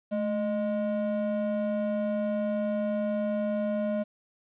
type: ring-modulated tone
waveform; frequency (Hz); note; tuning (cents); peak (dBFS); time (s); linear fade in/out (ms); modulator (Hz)
triangle; 415.3; G#4; 0; -21; 0.11-4.04; 20; 200
effects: resampled to 8000 Hz + 10-bit